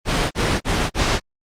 pink noise bursts, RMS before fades -18 dBFS, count 4, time 0.05-1.201 s, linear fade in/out 50 ms, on 260 ms, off 37 ms, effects low-pass 6000 Hz 12 dB/octave + Opus 32 kbps

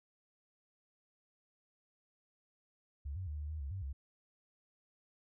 sine tone with pitch steps, 70.7 / 93 / 75 / 74.2 / 77.8 / 69.1 / 95.8 / 68.6 Hz, C#2 / F#2 / D2 / D2 / D#2 / C#2 / G2 / C#2, +35 / +9 / +37 / +18 / 0 / -5 / -39 / -17 cents, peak -38 dBFS, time 3.05-3.93 s, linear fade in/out 10 ms, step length 110 ms, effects none

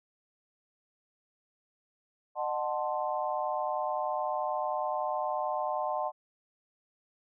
sine chord, D# diminished seventh, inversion none, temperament equal with one note detuned, 610.5 / 740 / 880 / 1046.5 Hz, D#5 / F#5 / A5 / C6, -33 / 0 / 0 / 0 cents, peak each -34 / -34 / -35 / -36 dBFS, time 2.35-6.12 s, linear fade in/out 50 ms, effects none

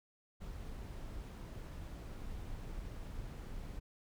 brown noise, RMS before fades -45 dBFS, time 0.4-3.8 s, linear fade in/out 20 ms, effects none

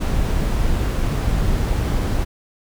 brown noise, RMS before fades -19 dBFS, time 0-2.25 s, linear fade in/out 20 ms, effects none

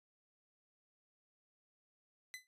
sawtooth tone with exponential decay, 2015 Hz, B6, 34 cents sharp, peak -38 dBFS, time 2.34-2.47 s, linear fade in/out 0 ms, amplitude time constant 28 ms, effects resampled to 32000 Hz

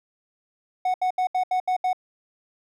triangle tone bursts, 738 Hz, F#5, 5 cents flat, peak -18 dBFS, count 7, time 0.85-1.931 s, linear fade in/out 5 ms, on 91 ms, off 74 ms, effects none

